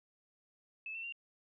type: tone with pitch steps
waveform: sine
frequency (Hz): 2610 / 2688 / 2768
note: E7 / E7 / F7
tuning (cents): -18 / +33 / -16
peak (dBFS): -40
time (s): 0.86-1.124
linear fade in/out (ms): 2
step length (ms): 88
effects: none